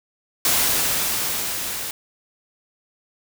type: noise with level ramp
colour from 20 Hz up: white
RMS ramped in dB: -18 to -29 dBFS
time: 0.45-1.91 s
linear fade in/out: 2 ms
effects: none